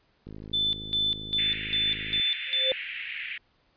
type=click train; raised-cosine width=3 ms; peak=-29 dBFS; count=103; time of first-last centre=0.27-2.198 s; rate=52.9 Hz
type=tone with tremolo; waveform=sine; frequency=3520 Hz; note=A7; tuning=in tune; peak=-23 dBFS; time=0.53-2.72 s; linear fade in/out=10 ms; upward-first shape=square; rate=2.5 Hz; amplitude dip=80%
type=band-pass noise; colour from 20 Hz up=white; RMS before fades=-36 dBFS; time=1.38-3.38 s; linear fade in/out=5 ms; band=1800 to 2800 Hz; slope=48 dB/octave
type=tone with exponential growth; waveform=sine; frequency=523.3 Hz; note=C5; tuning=in tune; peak=-22 dBFS; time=2.47-2.72 s; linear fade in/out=1 ms; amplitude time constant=53 ms
effects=pink hiss -67 dBFS RMS until 3.76 s + resampled to 11025 Hz